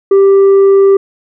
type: tone with tanh clipping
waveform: sine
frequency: 392.5 Hz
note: G4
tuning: 2 cents sharp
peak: -4 dBFS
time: 0.11-0.97 s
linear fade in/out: 5 ms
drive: 3 dB
effects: none